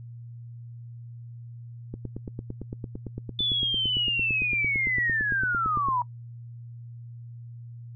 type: click train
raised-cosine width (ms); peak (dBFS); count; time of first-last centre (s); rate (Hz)
3; -21; 36; 1.94-5.886; 8.87
type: linear sweep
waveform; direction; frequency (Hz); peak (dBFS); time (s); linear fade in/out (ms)
sine; down; 3513 to 950; -23; 3.39-6.02; 2
effects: noise-tail reverb RT60 0.1 s tail -23 dB re dry + added 118 Hz sine -39 dBFS peak until 7.95 s